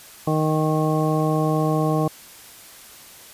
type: harmonic tone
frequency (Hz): 155.56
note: D#3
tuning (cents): 0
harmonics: 1 / 2 / 3 / 4 / 5 / 7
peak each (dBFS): -21 / -24 / -26 / -27 / -28 / -29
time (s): 0.27-2.08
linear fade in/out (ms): 5
effects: white hiss -44 dBFS RMS until 3.33 s + resampled to 32000 Hz